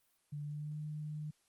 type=tone with pitch glide; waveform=sine; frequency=146.83 to 151.57 Hz; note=D3 to D#3; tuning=0 to -45 cents; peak=-39 dBFS; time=0.32-1.31 s; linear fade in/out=10 ms; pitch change=+55 cents; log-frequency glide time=0.43-0.76 s; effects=white hiss -75 dBFS RMS until 1.48 s + Opus 32 kbps